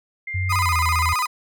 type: tone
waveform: sine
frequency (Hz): 2100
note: C7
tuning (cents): +6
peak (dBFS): -27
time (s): 0.27-1.15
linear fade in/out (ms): 5
type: tone with pitch glide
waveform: sine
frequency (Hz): 92.5 to 81.93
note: F#2 to E2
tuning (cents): 0 to -10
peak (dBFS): -21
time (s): 0.34-1.14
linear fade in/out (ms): 10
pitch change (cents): -210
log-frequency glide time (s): 0.6-0.76
type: tone with vibrato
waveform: 35% pulse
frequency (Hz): 1115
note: C#6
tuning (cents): +10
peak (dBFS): -18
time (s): 0.49-1.27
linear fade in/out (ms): 20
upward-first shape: square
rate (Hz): 15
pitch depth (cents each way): 180
effects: none